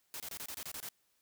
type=noise bursts; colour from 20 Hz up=white; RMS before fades=-43 dBFS; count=9; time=0.14-0.888 s; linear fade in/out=0 ms; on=60 ms; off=26 ms; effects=white hiss -75 dBFS RMS until 1.21 s